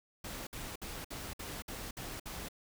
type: noise bursts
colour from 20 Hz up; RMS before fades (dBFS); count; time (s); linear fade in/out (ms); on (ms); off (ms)
pink; -43; 8; 0.24-2.486; 5; 230; 58
effects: none